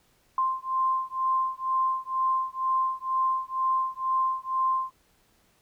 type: beating tone pair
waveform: sine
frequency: 1046.5 / 1048.6 Hz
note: C6 / C6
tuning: 0 / +3 cents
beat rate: 2.1 Hz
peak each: -27 / -27 dBFS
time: 0.38-4.91 s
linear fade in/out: 2 ms
effects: pink hiss -65 dBFS RMS until 5.61 s